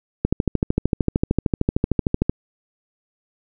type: click train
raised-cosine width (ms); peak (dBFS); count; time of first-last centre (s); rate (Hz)
3; -4; 28; 0.25-2.295; 13.2
effects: none